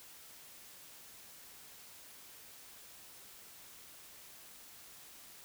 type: silence
effects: white hiss -55 dBFS RMS until 5.44 s